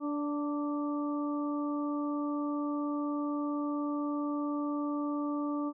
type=harmonic tone with a mistuned harmonic; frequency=291.9 Hz; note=D4; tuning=10 cents flat; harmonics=1 / 2 / 3 / 4; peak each=-31 / -41 / -45 / -40 dBFS; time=0-5.73 s; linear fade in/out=50 ms; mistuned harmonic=3; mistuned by=+31 cents; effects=none